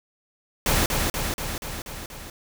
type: noise with echo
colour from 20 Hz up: pink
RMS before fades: -21 dBFS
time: 0.66-0.86 s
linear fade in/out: 2 ms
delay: 240 ms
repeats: 6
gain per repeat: -3 dB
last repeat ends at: 2.3 s
effects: none